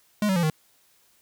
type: tone with pitch steps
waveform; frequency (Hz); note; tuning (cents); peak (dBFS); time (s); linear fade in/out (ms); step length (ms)
square; 209.5 / 189.91 / 172.14 / 156.04; G#3 / F#3 / F3 / D#3; +15 / +45 / -25 / +5; -21; 0.22-0.5; 2; 70
effects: white hiss -62 dBFS RMS until 1.21 s